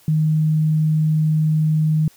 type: tone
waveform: sine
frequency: 155.56 Hz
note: D#3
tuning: in tune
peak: -14 dBFS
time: 0.08-2.08 s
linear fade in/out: 2 ms
effects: white hiss -52 dBFS RMS until 2.16 s